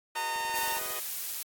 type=chord; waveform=10% pulse; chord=G# minor seventh; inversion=third; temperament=equal; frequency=370 / 415.3 / 493.9 / 622.3 Hz; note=F#4 / G#4 / B4 / D#5; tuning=0 / 0 / 0 / 0 cents; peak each=-38 / -40 / -37 / -34 dBFS; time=0.15-1 s; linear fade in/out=5 ms
type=tone; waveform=sawtooth; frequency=915 Hz; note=A#5; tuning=32 cents flat; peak=-27 dBFS; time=0.15-0.79 s; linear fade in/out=20 ms
type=click train; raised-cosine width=1 ms; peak=-35 dBFS; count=13; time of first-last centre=0.36-0.905 s; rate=22 Hz
type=noise; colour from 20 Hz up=blue; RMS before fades=-35 dBFS; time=0.55-1.43 s; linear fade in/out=5 ms
effects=AAC 64 kbps